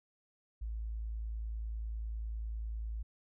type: tone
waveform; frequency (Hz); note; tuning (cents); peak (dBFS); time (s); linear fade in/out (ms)
sine; 55; A1; 0; -36; 0.61-3.03; 10
effects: none